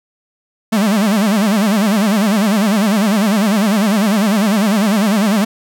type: tone with vibrato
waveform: 45% pulse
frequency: 207.7 Hz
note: G#3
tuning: in tune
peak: -11 dBFS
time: 0.72-5.45 s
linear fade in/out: 10 ms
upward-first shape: sine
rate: 10 Hz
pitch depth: 150 cents each way
effects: none